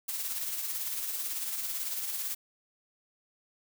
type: noise with tremolo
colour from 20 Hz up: blue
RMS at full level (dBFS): -33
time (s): 0.08-2.35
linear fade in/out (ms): 10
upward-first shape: sine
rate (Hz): 18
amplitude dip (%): 40
effects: none